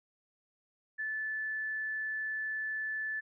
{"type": "tone", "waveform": "sine", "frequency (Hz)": 1744, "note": "A6", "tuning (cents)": -16, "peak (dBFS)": -33, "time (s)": [0.98, 3.21], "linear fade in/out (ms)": 20, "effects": []}